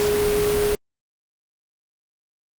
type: tone in noise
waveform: sine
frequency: 415.3 Hz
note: G#4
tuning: in tune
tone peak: -18 dBFS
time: 0-0.75 s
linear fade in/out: 0 ms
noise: pink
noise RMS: -26 dBFS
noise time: 0-0.75 s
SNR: +5 dB
effects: Opus 48 kbps